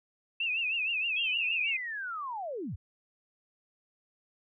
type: tone with vibrato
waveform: sine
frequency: 2631 Hz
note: E7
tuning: 4 cents flat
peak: -28 dBFS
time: 0.4-1.77 s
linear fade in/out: 5 ms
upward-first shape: triangle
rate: 6.4 Hz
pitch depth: 140 cents each way
type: linear sweep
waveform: sine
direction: down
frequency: 3322 to 60.4 Hz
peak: -34 dBFS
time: 1.16-2.76 s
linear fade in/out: 10 ms
effects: none